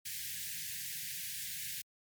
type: band-stop noise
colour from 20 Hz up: white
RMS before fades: -41 dBFS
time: 0.05-1.82 s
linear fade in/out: 10 ms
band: 190 to 1600 Hz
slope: 96 dB/octave
effects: high-pass 80 Hz 12 dB/octave + MP3 96 kbps